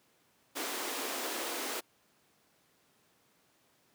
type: high-pass noise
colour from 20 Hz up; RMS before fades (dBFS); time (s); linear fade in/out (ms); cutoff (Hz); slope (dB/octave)
pink; -37; 0.55-1.81; 20; 260; 48
effects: pink hiss -69 dBFS RMS until 3.94 s + high-pass 150 Hz 12 dB/octave